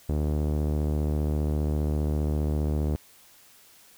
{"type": "tone with low-pass filter", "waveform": "sawtooth", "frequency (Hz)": 75, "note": "D2", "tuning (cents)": 37, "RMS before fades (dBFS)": -26, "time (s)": [0.09, 2.96], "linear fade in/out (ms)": 0, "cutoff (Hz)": 500, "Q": 0.95, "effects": ["white hiss -55 dBFS RMS until 3.97 s"]}